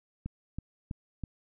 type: click train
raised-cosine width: 5 ms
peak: -23 dBFS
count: 4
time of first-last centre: 0.26-1.237 s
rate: 3.07 Hz
effects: none